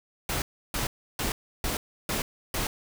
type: noise bursts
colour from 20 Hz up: pink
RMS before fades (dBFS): -29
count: 6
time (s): 0.29-2.67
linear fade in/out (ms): 2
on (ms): 130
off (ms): 320
effects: none